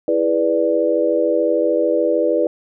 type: chord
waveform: sine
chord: E dominant seventh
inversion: none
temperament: equal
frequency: 329.6 / 415.3 / 493.9 / 587.3 Hz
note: E4 / G#4 / B4 / D5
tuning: 0 / 0 / 0 / 0 cents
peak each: -20 / -23 / -18 / -19 dBFS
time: 0.08-2.47 s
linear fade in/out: 2 ms
effects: none